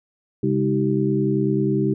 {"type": "tone cluster", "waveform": "sine", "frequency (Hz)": [135.4, 203.6, 316.5, 386.6], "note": ["C#3", "G#3", "D#4", "G4"], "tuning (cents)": [-40, -34, 30, -24], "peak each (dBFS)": -23, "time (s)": [0.43, 1.94], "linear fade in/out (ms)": 5, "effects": []}